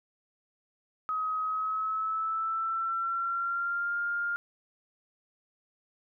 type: tone with pitch glide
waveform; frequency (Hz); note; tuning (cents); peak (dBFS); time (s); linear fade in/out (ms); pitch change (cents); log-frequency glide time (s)
sine; 1267 to 1405.8; D#6 to F6; +31 to +11; -28; 1.09-4.36; 0; +180; 1.42-3.97
effects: none